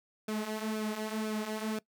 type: tone with flanger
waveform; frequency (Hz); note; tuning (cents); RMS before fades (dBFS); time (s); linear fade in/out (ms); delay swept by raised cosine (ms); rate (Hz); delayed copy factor
sawtooth; 216.2; A3; -30; -35; 0.28-1.79; 5; 1 to 5.5; 2; -0.65
effects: noise-tail reverb RT60 0.1 s tail -21 dB re dry